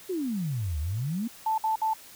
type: exponential two-way sweep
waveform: sine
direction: down then up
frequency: 392 to 71 to 245.8 Hz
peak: -27 dBFS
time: 0.09-1.28 s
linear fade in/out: 10 ms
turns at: 0.79 s
type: tone bursts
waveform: sine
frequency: 880 Hz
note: A5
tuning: in tune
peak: -23 dBFS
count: 3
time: 1.46-1.936 s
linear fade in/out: 5 ms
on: 120 ms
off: 58 ms
effects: white hiss -49 dBFS RMS until 2.15 s